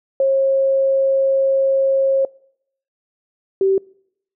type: tone pair in turn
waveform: sine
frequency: 540 / 386.4 Hz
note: C#5 / G4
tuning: -45 / -25 cents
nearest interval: tritone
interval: 580 cents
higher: first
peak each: -12 dBFS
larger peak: neither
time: 0.2-2.25 / 3.61-3.78 s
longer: first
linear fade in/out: 2 ms
effects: noise-tail reverb RT60 0.7 s tail -25 dB re dry